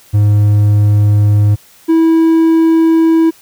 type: tone pair in turn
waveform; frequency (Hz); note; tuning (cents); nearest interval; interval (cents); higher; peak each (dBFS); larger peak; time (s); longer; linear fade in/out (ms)
triangle; 103.83 / 325.9; G#2 / E4; 0 / -20; octave + minor sixth; 1980; second; -4; neither; 0.13-1.56 / 1.88-3.31; neither; 20
effects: white hiss -44 dBFS RMS until 3.41 s